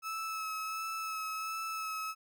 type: tone with vibrato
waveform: 35% pulse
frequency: 1300 Hz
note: E6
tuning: 24 cents flat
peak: -34 dBFS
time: 0.02-2.15 s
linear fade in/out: 50 ms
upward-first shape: sine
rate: 1.4 Hz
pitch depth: 18 cents each way
effects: none